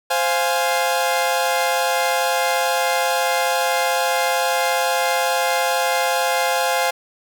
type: chord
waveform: sawtooth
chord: F minor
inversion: second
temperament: equal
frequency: 523.3 / 698.5 / 830.6 Hz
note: C5 / F5 / Ab5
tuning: 0 / 0 / 0 cents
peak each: -18 dBFS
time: 0.1-6.91 s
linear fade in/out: 10 ms
effects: none